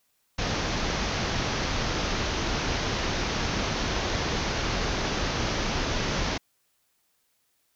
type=low-pass noise; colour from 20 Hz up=pink; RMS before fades=-28 dBFS; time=0.38-6.38 s; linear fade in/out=10 ms; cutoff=6400 Hz; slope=96 dB/octave; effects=white hiss -71 dBFS RMS until 7.75 s